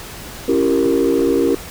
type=chord; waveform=sine; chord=C# diminished seventh; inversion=none; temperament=equal with one note detuned; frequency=277.2 / 337.5 / 392 / 466.2 Hz; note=C#4 / E4 / G4 / Bb4; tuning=0 / +41 / 0 / 0 cents; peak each=-17 dBFS; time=0.48-1.55 s; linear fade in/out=5 ms; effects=tanh soft clip ceiling -7 dBFS + pink hiss -33 dBFS RMS until 1.7 s